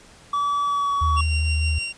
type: tone with pitch glide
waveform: triangle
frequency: 1148 to 1129.6 Hz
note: D6 to C#6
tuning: -40 to +32 cents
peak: -18 dBFS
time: 0.33-1.21 s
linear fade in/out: 5 ms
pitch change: -28 cents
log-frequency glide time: 0.64-0.94 s
type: tone with vibrato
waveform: sine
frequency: 77.78 Hz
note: D#2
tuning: in tune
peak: -19 dBFS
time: 1.01-1.79 s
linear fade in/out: 10 ms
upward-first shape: sine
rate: 5 Hz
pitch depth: 22 cents each way
type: tone with tremolo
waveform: sawtooth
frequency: 2761 Hz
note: F7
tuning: 20 cents flat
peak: -21 dBFS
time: 1.16-1.93 s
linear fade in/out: 20 ms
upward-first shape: triangle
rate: 6.4 Hz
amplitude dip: 45%
effects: pink hiss -49 dBFS RMS until 1.97 s + resampled to 22050 Hz